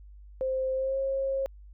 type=tone with pitch glide; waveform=sine; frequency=523.3 to 539.6 Hz; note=C5 to C#5; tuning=0 to -47 cents; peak=-26 dBFS; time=0.41-1.46 s; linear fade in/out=0 ms; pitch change=+53 cents; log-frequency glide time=0.74-0.98 s; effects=added 50 Hz sine -46 dBFS peak until 1.73 s